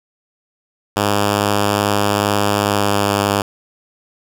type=tone with pitch glide; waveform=5% pulse; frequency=102.4 to 101.11 Hz; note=G#2 to G#2; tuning=-24 to -46 cents; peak=-3 dBFS; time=0.96-3.42 s; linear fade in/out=5 ms; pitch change=-22 cents; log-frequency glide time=2.59-3.17 s; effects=none